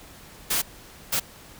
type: noise bursts at uneven times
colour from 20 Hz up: white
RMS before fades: -24 dBFS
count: 2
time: 0.5-0.62 / 1.12-1.2 s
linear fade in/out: 10 ms
effects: pink hiss -47 dBFS RMS until 1.59 s